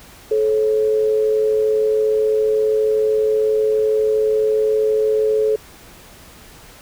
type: tone pair together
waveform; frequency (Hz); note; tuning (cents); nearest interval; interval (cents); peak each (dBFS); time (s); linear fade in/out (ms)
sine; 432.6 / 545; A4 / C#5; -29 / -29; major third; 400; -14 / -24; 0.31-5.56; 5
effects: pink hiss -43 dBFS RMS until 6.81 s